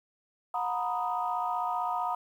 sine chord, B major seventh, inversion second, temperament equal with one note detuned, 724.3 / 932.3 / 987.8 / 1244.5 Hz, F#5 / A#5 / B5 / D#6, -37 / 0 / 0 / 0 cents, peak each -32 / -33 / -35 / -34 dBFS, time 0.54-2.15 s, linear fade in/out 5 ms, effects tanh soft clip ceiling -18 dBFS + 10-bit

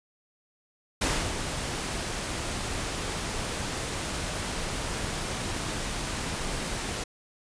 pink noise with ADSR envelope, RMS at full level -25 dBFS, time 1.01-7.04 s, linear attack 8 ms, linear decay 280 ms, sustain -7 dB, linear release 6 ms, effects resampled to 22050 Hz

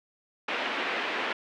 white band-pass noise, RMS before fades -31 dBFS, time 0.48-1.33 s, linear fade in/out 5 ms, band 250 to 2800 Hz, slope 24 dB/octave, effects none

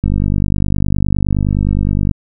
click train, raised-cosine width 5 ms, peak -3 dBFS, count 104, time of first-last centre 0.04-2.112 s, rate 49.7 Hz, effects none

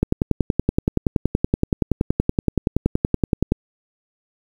click train, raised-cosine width 3 ms, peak -3 dBFS, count 38, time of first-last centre 0.03-3.521 s, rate 10.6 Hz, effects 7-bit

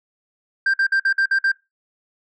sine tone bursts, 1580 Hz, G6, 13 cents sharp, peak -12 dBFS, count 7, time 0.66-1.518 s, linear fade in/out 5 ms, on 78 ms, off 52 ms, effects noise-tail reverb RT60 0.2 s tail -21 dB re dry + tanh soft clip ceiling -14 dBFS

